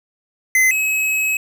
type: tone pair in turn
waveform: square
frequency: 2048 / 2562 Hz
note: C7 / E7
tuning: -38 / -50 cents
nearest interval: major third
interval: 388 cents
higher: second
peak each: -12 / -17 dBFS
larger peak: first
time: 0.55-0.71 / 0.71-1.37 s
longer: second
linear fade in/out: 2 ms
effects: none